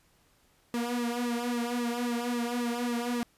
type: tone with flanger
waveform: sawtooth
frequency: 239.8 Hz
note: A#3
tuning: 49 cents sharp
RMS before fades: -31 dBFS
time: 0.74-3.23 s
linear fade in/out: 0 ms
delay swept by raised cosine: 1.3 to 3.7 ms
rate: 3.7 Hz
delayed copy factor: -1
effects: pink hiss -66 dBFS RMS until 3.37 s + resampled to 32000 Hz